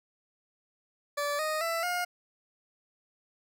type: tone with pitch steps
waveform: 20% pulse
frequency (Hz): 579 / 620.6 / 665.1 / 712.8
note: D5 / D#5 / E5 / F5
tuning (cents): -25 / -5 / +15 / +35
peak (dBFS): -24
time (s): 1.17-2.05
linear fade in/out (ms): 10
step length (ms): 220
effects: none